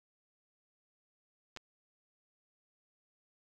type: clicks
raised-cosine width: 0.2 ms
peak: -27 dBFS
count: 2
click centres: 1.564 / 1.572 s
effects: none